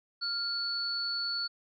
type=tone pair together; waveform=sine; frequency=1396.9 / 4435 Hz; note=F6 / C#8; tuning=0 / 0 cents; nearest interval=octave + minor sixth; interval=2000 cents; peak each=-38 / -31 dBFS; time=0.21-1.48 s; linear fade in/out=20 ms; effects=none